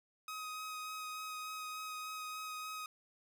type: tone with vibrato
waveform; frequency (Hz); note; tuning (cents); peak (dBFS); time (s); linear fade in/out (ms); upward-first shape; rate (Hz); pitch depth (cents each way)
sawtooth; 1260; D#6; +21; -38; 0.28-2.86; 2; sine; 3.4; 11
effects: none